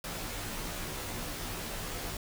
pink noise with comb filter, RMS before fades -38 dBFS, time 0.04-2.17 s, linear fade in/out 2 ms, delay 15 ms, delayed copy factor -0.8, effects none

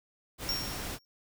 pink noise, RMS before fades -38 dBFS, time 0.38-0.99 s, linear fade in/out 50 ms
square tone with exponential decay, 5530 Hz, F8, 18 cents flat, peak -28 dBFS, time 0.49-1.05 s, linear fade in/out 0 ms, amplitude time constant 120 ms
effects none

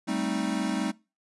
square chord, A half-diminished seventh, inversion third, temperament equal, 196 / 220 / 261.6 / 311.1 Hz, G3 / A3 / C4 / Eb4, 0 / 0 / 0 / 0 cents, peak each -33 dBFS, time 0.07-0.92 s, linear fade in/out 20 ms, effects noise-tail reverb RT60 0.3 s tail -23 dB re dry + resampled to 24000 Hz

